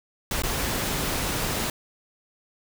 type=noise with dropouts; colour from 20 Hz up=pink; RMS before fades=-27 dBFS; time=0.31-1.7 s; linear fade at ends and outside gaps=2 ms; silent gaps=0.421-0.435 s; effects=none